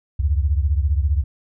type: beating tone pair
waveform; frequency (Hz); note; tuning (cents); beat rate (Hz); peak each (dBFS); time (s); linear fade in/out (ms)
sine; 69.3 / 84.3; C#2 / E2; 0 / +39; 15; -17 / -21; 0.19-1.24; 10
effects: none